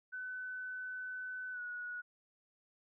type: tone with pitch glide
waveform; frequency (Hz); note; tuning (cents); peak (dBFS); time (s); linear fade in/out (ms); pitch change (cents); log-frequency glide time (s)
sine; 1507 to 1461.6; F#6 to F#6; +31 to -22; -40; 0.12-2.02; 20; -53; 1.52-1.6
effects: none